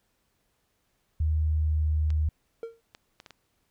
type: tone with pitch glide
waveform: sine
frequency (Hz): 77.78 to 76.93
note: D#2 to D#2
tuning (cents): 0 to -19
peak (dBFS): -22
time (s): 1.2-2.29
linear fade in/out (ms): 5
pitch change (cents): -19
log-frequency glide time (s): 1.34-1.9
type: clicks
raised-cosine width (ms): 0.2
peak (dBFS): -28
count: 5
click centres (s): 2.104 / 2.949 / 3.201 / 3.262 / 3.307
type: tone with exponential decay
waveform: triangle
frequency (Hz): 458.7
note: A#4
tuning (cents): -28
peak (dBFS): -28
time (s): 2.63-2.81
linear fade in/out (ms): 1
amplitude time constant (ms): 39
effects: pink hiss -73 dBFS RMS until 3.7 s